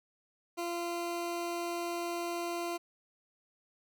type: tone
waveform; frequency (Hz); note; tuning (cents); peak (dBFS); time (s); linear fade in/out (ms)
20% pulse; 344.1; F4; -26; -29; 0.57-2.78; 20
effects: none

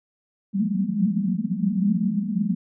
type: band-pass noise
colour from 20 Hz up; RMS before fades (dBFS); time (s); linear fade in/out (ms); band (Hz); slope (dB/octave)
white; -23; 0.53-2.55; 10; 180 to 220; 96
effects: none

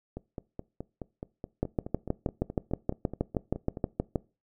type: two click trains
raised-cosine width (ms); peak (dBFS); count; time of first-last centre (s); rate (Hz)
2; -23 / -13; 18 / 17; 0.17-3.772 / 1.63-4.158; 4.72 / 6.33
effects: noise-tail reverb RT60 0.3 s tail -22 dB re dry

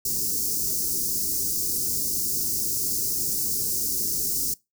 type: band-stop noise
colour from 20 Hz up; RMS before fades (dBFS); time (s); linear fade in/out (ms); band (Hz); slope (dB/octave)
white; -26; 0.05-4.54; 5; 430 to 4900; 48
effects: noise-tail reverb RT60 0.2 s tail -22 dB re dry

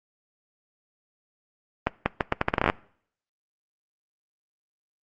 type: accelerating click train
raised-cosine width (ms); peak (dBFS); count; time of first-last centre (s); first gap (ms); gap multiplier
0.5; -5; 14; 1.87-2.699; 190; 0.78
effects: noise-tail reverb RT60 0.6 s tail -23 dB re dry + Opus 24 kbps

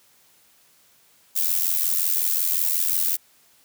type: noise with amplitude modulation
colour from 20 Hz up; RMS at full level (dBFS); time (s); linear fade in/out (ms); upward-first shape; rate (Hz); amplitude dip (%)
violet; -19; 1.35-3.17; 20; sine; 85.5; 75
effects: white hiss -58 dBFS RMS until 3.64 s + high-pass 60 Hz 12 dB/octave

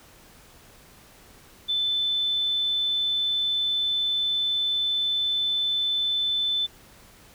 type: tone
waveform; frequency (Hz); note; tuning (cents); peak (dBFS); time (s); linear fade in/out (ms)
sine; 3520; A7; 0; -22; 1.68-6.67; 20
effects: pink hiss -52 dBFS RMS until 7.34 s

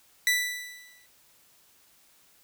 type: tone with exponential decay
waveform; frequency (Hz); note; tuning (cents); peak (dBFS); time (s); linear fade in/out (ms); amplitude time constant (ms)
sawtooth; 1975.5; B6; 0; -16; 0.27-1.06; 1; 170
effects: white hiss -61 dBFS RMS until 2.43 s

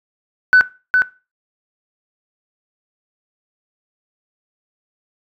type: tone with echo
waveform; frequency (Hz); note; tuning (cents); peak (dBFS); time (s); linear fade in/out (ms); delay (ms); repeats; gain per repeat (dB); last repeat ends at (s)
sine; 1500; F#6; +23; -4; 0.53-0.61; 0; 410; 1; -5; 1.02
effects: noise-tail reverb RT60 0.3 s tail -19 dB re dry + tanh soft clip ceiling -3 dBFS

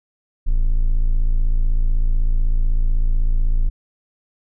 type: tone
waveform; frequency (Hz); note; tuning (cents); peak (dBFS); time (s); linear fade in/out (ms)
triangle; 28; A0; +31; -11; 0.46-3.7; 20
effects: none

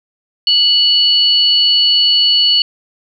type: tone pair together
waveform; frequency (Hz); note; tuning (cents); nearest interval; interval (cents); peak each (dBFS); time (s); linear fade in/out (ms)
sine; 2945 / 4422; F#7 / C#8; -9 / -5; perfect fifth; 704; -11; 0.47-2.62; 2
effects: none

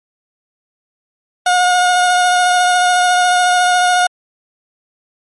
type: tone with vibrato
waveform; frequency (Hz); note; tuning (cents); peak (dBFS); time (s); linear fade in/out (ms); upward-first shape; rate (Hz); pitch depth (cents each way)
30% pulse; 721; F#5; -45; -7; 1.46-4.07; 5; triangle; 14; 18
effects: MP3 48 kbps

